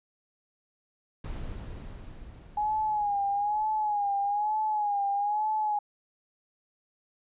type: noise with exponential decay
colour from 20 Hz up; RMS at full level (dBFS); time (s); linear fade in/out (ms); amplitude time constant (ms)
brown; -35; 1.24-5.15; 5; 850
type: tone with vibrato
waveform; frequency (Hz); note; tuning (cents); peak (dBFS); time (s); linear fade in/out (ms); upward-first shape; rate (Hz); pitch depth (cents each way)
sine; 830.6; G#5; 0; -25; 2.57-5.79; 5; sine; 1.1; 68
effects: resampled to 8000 Hz